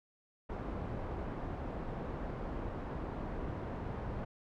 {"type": "low-pass noise", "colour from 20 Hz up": "pink", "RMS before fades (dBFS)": -40, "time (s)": [0.49, 4.25], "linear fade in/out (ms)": 10, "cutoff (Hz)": 960, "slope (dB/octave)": 12, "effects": []}